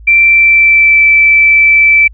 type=tone with pitch glide; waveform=sine; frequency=2349 to 2322 Hz; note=D7 to D7; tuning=0 to -20 cents; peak=-3 dBFS; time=0.07-2.08 s; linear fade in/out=10 ms; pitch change=-20 cents; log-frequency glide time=0.19-1.03 s; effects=added 54 Hz sine -30 dBFS peak until 2.13 s